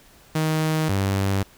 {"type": "tone pair in turn", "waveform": "sawtooth", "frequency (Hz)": [157, 97.71], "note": ["D#3", "G2"], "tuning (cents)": [16, -5], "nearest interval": "minor sixth", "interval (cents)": 821, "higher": "first", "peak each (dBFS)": -16, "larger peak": "neither", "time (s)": [[0.35, 0.89], [0.89, 1.43]], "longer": "neither", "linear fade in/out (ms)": 5, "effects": ["pink hiss -52 dBFS RMS until 1.57 s"]}